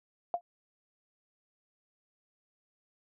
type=tone with exponential decay; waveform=sine; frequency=698.5 Hz; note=F5; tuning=in tune; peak=-23 dBFS; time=0.34-0.41 s; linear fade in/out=1 ms; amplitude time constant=15 ms; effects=none